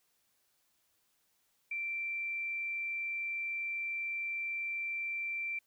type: tone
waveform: sine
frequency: 2349 Hz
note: D7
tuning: in tune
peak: -34 dBFS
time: 1.71-5.59 s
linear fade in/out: 5 ms
effects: white hiss -75 dBFS RMS until 5.66 s